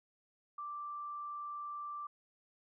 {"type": "tone", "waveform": "sine", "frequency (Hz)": 1174.7, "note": "D6", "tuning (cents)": 0, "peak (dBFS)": -40, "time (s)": [0.58, 2.07], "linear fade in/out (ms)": 5, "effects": []}